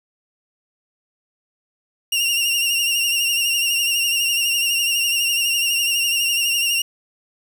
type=tone with vibrato; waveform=sawtooth; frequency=2794 Hz; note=F7; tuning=in tune; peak=-14 dBFS; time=2.12-6.82 s; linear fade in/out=5 ms; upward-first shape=sine; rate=12 Hz; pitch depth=46 cents each way; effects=8-bit